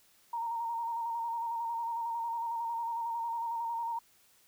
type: tone with vibrato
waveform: sine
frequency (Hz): 927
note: A#5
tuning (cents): -10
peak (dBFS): -32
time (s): 0.33-3.99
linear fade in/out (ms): 5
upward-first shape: square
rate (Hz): 11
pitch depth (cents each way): 25
effects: white hiss -65 dBFS RMS until 4.47 s